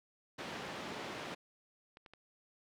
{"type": "band-pass noise", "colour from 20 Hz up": "pink", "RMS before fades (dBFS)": -44, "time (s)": [0.38, 1.35], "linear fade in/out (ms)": 10, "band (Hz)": [200, 3700], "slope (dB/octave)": 12}
{"type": "clicks", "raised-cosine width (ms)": 0.3, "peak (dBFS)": -38, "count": 3, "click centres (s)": [1.971, 2.062, 2.136]}
{"effects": []}